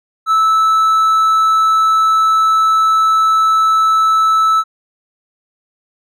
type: tone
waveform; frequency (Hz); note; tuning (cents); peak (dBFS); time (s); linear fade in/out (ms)
triangle; 1310; E6; -11; -7; 0.26-4.64; 50
effects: none